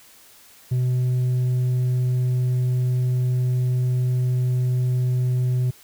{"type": "tone with hard clipping", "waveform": "triangle", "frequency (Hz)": 125.8, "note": "B2", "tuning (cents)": 32, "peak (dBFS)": -17, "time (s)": [0.71, 5.71], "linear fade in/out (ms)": 10, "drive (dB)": 1, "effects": ["white hiss -50 dBFS RMS until 5.83 s"]}